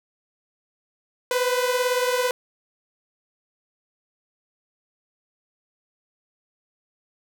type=beating tone pair; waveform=sawtooth; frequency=494.5 / 512.5 Hz; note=B4 / C5; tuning=+2 / -36 cents; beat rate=18 Hz; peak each=-18 / -22 dBFS; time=1.31-2.31 s; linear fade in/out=2 ms; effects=none